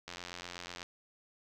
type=click train; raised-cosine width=0.2 ms; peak=-25 dBFS; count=67; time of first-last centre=0.08-0.829 s; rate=88.1 Hz; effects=none